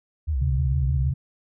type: tone with vibrato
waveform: sine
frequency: 70.2 Hz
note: C#2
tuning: 22 cents sharp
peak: -21 dBFS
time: 0.27-1.12 s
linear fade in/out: 20 ms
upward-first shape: sine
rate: 6.4 Hz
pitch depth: 200 cents each way
type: tone with tremolo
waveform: sine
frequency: 132.4 Hz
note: C3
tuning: 21 cents sharp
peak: -21 dBFS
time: 0.41-1.14 s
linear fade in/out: 10 ms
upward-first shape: triangle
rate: 17 Hz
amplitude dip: 45%
effects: none